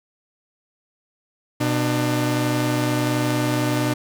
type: tone pair together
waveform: sawtooth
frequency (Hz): 124 / 299.3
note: B2 / D4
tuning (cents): +7 / +33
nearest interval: octave + minor third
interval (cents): 1526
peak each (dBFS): -18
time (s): 1.6-3.94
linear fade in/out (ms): 10
effects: none